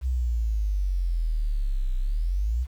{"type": "exponential two-way sweep", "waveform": "sine", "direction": "down then up", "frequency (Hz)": [65.41, 30.87, 65.41], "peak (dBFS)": -22, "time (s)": [0.01, 2.67], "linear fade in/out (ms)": 50, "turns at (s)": 1.96, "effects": ["9-bit"]}